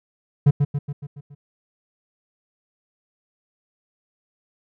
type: tone with echo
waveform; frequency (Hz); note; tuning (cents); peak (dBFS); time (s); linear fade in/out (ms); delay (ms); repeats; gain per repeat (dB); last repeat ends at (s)
triangle; 143.4; D3; -41; -8; 0.46-0.51; 10; 140; 6; -5; 1.35
effects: none